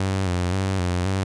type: tone with vibrato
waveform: sawtooth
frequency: 92.5 Hz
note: F#2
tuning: in tune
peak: -17 dBFS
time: 0-1.24 s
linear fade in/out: 5 ms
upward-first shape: square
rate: 1.9 Hz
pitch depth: 63 cents each way
effects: resampled to 22050 Hz